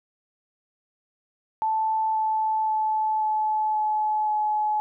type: tone with pitch steps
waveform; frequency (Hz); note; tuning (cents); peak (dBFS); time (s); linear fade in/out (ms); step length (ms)
sine; 878 / 872.4 / 866.9 / 861.4 / 856 / 850.5; A5 / A5 / A5 / A5 / A5 / G#5; -4 / -15 / -26 / -37 / -48 / +41; -21; 1.62-4.8; 0; 530
effects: none